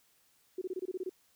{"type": "tone bursts", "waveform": "sine", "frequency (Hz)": 370, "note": "F#4", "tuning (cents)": 0, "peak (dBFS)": -33, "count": 9, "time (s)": [0.58, 1.095], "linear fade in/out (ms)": 5, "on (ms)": 35, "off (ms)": 25, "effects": ["white hiss -69 dBFS RMS until 1.35 s"]}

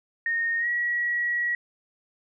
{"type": "tone with pitch glide", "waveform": "sine", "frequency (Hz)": [1847, 1918.8], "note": ["A#6", "A#6"], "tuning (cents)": [-16, 50], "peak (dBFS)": -23, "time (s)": [0.26, 1.55], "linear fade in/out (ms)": 2, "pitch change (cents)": 66, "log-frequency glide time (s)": [0.59, 0.68], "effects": []}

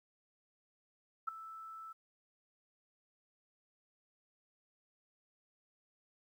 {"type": "tone with ADSR envelope", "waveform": "sine", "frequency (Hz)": 1318.5, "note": "E6", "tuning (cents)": 0, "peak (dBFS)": -30, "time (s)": [1.27, 1.93], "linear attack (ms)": 15, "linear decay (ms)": 5, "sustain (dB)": -16, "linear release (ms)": 12, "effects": ["12-bit"]}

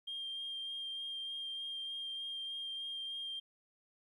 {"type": "tone with vibrato", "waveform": "sine", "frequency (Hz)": 3200, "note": "G7", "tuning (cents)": 35, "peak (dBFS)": -38, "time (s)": [0.07, 3.4], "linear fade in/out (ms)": 10, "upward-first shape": "sine", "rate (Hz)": 3.3, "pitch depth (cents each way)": 12, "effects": ["tanh soft clip ceiling -35 dBFS", "13-bit"]}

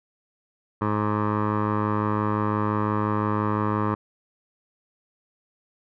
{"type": "tone with low-pass filter", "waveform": "15% pulse", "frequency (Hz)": 105.8, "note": "G#2", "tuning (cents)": 33, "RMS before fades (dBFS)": -24, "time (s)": [0.81, 3.95], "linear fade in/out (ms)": 10, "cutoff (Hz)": 1200, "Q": 3.4, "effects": []}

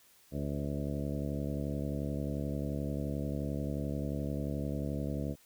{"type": "harmonic tone with a mistuned harmonic", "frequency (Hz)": 71.4, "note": "D2", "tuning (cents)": -48, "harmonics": [1, 2, 3, 4, 5, 6, 7, 8, 9], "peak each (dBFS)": [-39, -37, -39, -40, -47, -48, -45, -48, -47], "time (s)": [0.31, 5.36], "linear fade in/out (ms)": 50, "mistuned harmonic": 8, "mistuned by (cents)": -16, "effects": ["white hiss -63 dBFS RMS until 5.45 s"]}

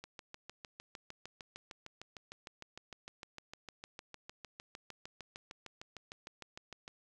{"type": "click train", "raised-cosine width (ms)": 0.2, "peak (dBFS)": -29, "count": 46, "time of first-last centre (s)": [0.04, 6.879], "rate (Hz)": 6.58, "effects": []}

